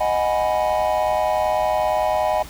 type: chord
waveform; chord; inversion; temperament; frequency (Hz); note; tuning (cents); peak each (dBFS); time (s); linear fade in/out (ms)
triangle; G# minor seventh; second; equal; 622.3 / 740 / 830.6 / 987.8; D#5 / F#5 / G#5 / B5; 0 / 0 / 0 / 0; -19 / -21 / -22 / -25; 0-2.43; 10
effects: added 57 Hz sine -40 dBFS peak until 2.49 s + pink hiss -40 dBFS RMS until 2.49 s